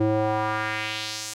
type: tone with band-pass filter sweep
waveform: square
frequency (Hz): 108.2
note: A2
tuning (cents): -29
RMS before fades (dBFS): -26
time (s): 0-1.34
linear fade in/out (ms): 10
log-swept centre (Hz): 360 to 7800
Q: 1.7
effects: none